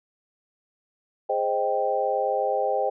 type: chord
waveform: sine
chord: Ab major seventh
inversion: none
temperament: equal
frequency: 415.3 / 523.3 / 622.3 / 784 Hz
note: Ab4 / C5 / Eb5 / G5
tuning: 0 / 0 / 0 / 0 cents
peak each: -30 / -26 / -28 / -26 dBFS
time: 1.29-2.9 s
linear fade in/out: 10 ms
effects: none